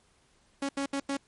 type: tone bursts at uneven times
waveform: sawtooth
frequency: 277.2 Hz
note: C#4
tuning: in tune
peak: -25 dBFS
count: 4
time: 0.62-0.69 / 0.77-0.86 / 0.93-1 / 1.09-1.17 s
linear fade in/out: 5 ms
effects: pink hiss -66 dBFS RMS until 1.27 s + MP3 48 kbps